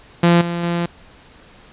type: tone with level steps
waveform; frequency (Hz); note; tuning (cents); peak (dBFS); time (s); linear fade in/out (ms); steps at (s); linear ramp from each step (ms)
sawtooth; 171.8; F3; -28; -6 / -17 / -14; 0.23-0.86; 5; 0.41 / 0.63; 5
effects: pink hiss -46 dBFS RMS until 1.72 s + resampled to 8000 Hz